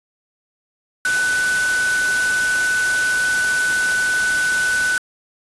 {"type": "tone in noise", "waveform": "sine", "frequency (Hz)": 1496, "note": "F#6", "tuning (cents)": 19, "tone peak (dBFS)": -16, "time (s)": [1.05, 4.98], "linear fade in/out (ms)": 2, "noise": "white", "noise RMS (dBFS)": -25, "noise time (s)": [1.05, 4.98], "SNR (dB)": 6, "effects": ["resampled to 24000 Hz"]}